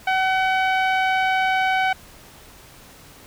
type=tone with low-pass filter; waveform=sawtooth; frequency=756 Hz; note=F#5; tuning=37 cents sharp; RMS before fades=-20 dBFS; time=0.07-1.93 s; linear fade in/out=5 ms; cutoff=2400 Hz; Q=1.5; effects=pink hiss -46 dBFS RMS until 3.26 s